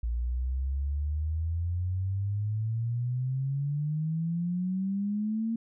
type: exponential sweep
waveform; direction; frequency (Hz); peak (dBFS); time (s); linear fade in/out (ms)
sine; up; 57 to 230; -27; 0.03-5.56; 5
effects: none